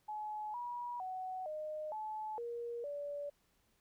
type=tone with pitch steps; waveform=sine; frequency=850 / 966 / 746 / 614 / 862 / 472.3 / 577 Hz; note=G#5 / B5 / F#5 / D#5 / A5 / A#4 / D5; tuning=+40 / -39 / +14 / -23 / -36 / +23 / -31 cents; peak=-39 dBFS; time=0.08-3.3 s; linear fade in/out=10 ms; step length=460 ms; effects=pink hiss -75 dBFS RMS until 3.8 s